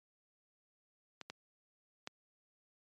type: clicks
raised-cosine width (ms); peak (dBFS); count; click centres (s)
0.2; -27 / -26 / -24; 3; 1.213 / 1.3 / 2.074
effects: high-pass 150 Hz 12 dB/octave + MP3 96 kbps